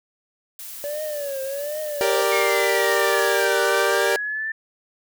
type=noise; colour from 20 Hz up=blue; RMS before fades=-36 dBFS; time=0.59-3.45 s; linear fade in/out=2 ms
type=tone with vibrato; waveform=triangle; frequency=573 Hz; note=D5; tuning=43 cents flat; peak=-24 dBFS; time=0.84-2.22 s; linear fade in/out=0 ms; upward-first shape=triangle; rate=1.3 Hz; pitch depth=140 cents each way
type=chord; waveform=sawtooth; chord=G minor; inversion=none; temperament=equal; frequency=392 / 466.2 / 587.3 Hz; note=G4 / Bb4 / D5; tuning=0 / 0 / 0 cents; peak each=-19 dBFS; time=2.01-4.16 s; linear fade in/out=0 ms
type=linear two-way sweep; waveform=sine; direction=down then up; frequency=2187 to 1480 to 1783 Hz; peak=-24 dBFS; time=2.32-4.52 s; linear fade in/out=5 ms; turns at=3.61 s
effects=none